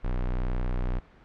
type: tone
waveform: square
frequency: 30.87 Hz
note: B0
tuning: in tune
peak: -26 dBFS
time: 0.03-1 s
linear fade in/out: 20 ms
effects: pink hiss -55 dBFS RMS until 1.24 s + low-pass 2000 Hz 12 dB/octave